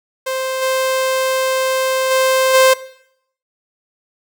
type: tone with level steps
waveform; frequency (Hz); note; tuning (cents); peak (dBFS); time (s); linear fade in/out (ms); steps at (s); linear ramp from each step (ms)
sawtooth; 523.3; C5; 0; -15 / -11 / -8 / -4; 0.26-2.74; 10; 0.61 / 2.1 / 2.53; 20
effects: noise-tail reverb RT60 0.7 s tail -18 dB re dry